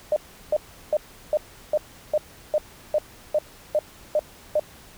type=tone bursts; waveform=sine; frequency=606 Hz; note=D#5; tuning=46 cents flat; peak=-17 dBFS; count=12; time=0.12-4.596 s; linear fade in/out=2 ms; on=43 ms; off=360 ms; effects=pink hiss -48 dBFS RMS until 4.97 s